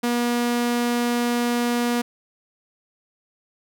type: tone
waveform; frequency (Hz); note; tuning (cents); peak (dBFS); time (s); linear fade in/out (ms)
sawtooth; 240; B3; -49; -16; 0.03-2.02; 10
effects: none